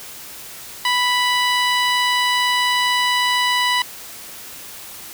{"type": "tone with low-pass filter", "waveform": "15% pulse", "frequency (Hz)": 987.8, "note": "B5", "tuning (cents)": 0, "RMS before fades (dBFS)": -18, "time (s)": [0.85, 3.82], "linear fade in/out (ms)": 2, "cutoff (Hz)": 7300, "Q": 0.81, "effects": ["white hiss -36 dBFS RMS until 5.13 s"]}